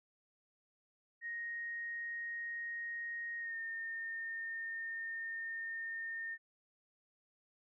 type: tone with pitch glide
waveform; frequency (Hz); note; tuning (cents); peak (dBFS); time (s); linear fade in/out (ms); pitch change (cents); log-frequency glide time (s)
sine; 1869 to 1824.2; A#6 to A#6; +4 to -38; -39; 1.21-6.38; 50; -42; 3.39-3.57
effects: none